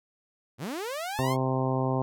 sawtooth linear sweep, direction up, 98.6 to 1108.7 Hz, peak -28 dBFS, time 0.58-1.37 s, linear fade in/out 50 ms
harmonic tone, 130.81 Hz, C3, in tune, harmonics 1 / 2 / 3 / 4 / 5 / 6 / 7 / 8, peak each -28 / -31 / -33 / -34 / -35 / -36 / -36 / -37 dBFS, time 1.19-2.02 s, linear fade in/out 0 ms
effects none

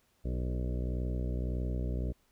harmonic tone with a mistuned harmonic, 61.74 Hz, B1, in tune, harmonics 1 / 2 / 3 / 4 / 5 / 6 / 7 / 8 / 9 / 10, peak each -32 / -38 / -42 / -44 / -46 / -48 / -49 / -50 / -51 / -52 dBFS, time 0.24-2.13 s, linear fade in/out 20 ms, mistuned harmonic 6, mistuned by +24 cents, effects pink hiss -71 dBFS RMS until 2.31 s

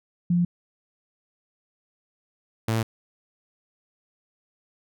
sine / sawtooth tone pair in turn, 174.61 / 111.89 Hz, F3 / A2, 0 / +29 cents, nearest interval minor sixth, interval 771 cents, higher first, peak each -18 dBFS, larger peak neither, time 0.3-0.45 / 2.68-2.83 s, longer neither, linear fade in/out 5 ms, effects none

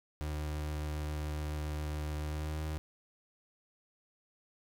35% pulse tone with pitch glide, 75.6 to 77.37 Hz, D#2 to D#2, -49 to -9 cents, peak -33 dBFS, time 0.21-2.78 s, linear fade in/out 0 ms, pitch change +40 cents, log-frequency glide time 2.26-2.59 s, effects none

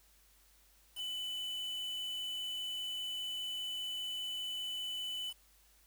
triangle tone with quantisation, 2995 Hz, F#7, 20 cents sharp, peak -36 dBFS, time 0.95-5.34 s, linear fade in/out 50 ms, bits 8, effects added 50 Hz sine -68 dBFS peak until 5.86 s + white hiss -67 dBFS RMS until 5.86 s

